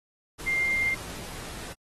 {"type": "tone in noise", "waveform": "sine", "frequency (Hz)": 2100, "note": "C7", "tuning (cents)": 6, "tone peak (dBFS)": -23, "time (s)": [0.46, 0.95], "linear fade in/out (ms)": 20, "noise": "pink", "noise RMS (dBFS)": -40, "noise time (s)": [0.38, 1.74], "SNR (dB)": 14, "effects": ["AAC 32 kbps"]}